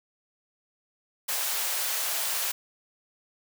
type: high-pass noise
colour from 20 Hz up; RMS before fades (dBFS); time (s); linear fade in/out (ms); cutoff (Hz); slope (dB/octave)
white; -29; 1.28-2.52; 10; 510; 24
effects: none